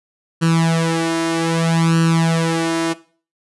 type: tone with flanger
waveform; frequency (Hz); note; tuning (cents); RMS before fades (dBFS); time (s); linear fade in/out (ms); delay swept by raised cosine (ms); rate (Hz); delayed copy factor
sawtooth; 164.81; E3; 0; -17; 0.41-2.94; 20; 0.69 to 2.89; 0.63; +0.85
effects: noise-tail reverb RT60 0.4 s tail -18 dB re dry + resampled to 24000 Hz